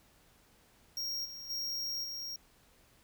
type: tone with level steps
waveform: square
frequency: 5588 Hz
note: F8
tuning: in tune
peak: -35 / -44 / -35 / -39 dBFS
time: 0.97-2.36 s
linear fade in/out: 2 ms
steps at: 1.24 / 1.49 / 2.03 s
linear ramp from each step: 20 ms
effects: pink hiss -65 dBFS RMS until 3.03 s